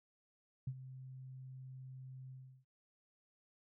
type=tone with ADSR envelope; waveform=sine; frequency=130.4 Hz; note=C3; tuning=5 cents flat; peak=-35 dBFS; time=0.67-2.65 s; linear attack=5 ms; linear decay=58 ms; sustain=-13 dB; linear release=340 ms; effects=none